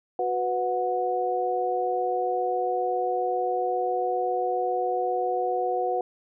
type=tone cluster; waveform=sine; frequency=367.8 / 495.2 / 733 Hz; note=F#4 / B4 / F#5; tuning=-10 / +5 / -16 cents; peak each=-30 / -28 / -26 dBFS; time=0.19-6.01 s; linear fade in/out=2 ms; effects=none